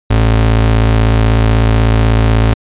square ring-modulated tone, 82.1 Hz, E2, 6 cents flat, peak -5 dBFS, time 0.1-2.54 s, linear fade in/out 10 ms, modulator 28.1 Hz, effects resampled to 8000 Hz

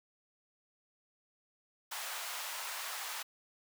pink high-pass noise, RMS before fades -41 dBFS, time 1.91-3.23 s, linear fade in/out 10 ms, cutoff 770 Hz, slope 24 dB/octave, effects none

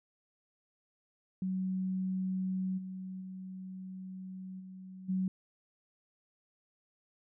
sine tone with level steps, 187.3 Hz, F#3, 21 cents sharp, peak -31 / -39 / -41 / -45 / -29 dBFS, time 1.42-5.28 s, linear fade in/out 2 ms, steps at 2.77 / 3.2 / 4.59 / 5.08 s, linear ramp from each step 20 ms, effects none

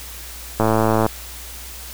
click train, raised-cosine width 1 ms, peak -3 dBFS, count 52, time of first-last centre 0.6-1.064 s, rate 110 Hz, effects added 60 Hz sine -37 dBFS peak until 1.93 s + white hiss -36 dBFS RMS until 1.93 s

